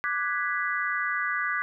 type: chord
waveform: sine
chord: G# half-diminished seventh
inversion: second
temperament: equal with one note detuned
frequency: 1179.4 / 1480 / 1661.2 / 1975.5 Hz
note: D6 / F#6 / G#6 / B6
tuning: +7 / 0 / 0 / 0 cents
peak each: -31 dBFS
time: 0.04-1.62 s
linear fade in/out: 0 ms
effects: none